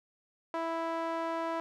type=tone with band-pass filter; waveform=sawtooth; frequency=329.6 Hz; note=E4; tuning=in tune; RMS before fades=-34 dBFS; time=0.54-1.6 s; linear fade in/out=0 ms; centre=900 Hz; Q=1.6; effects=none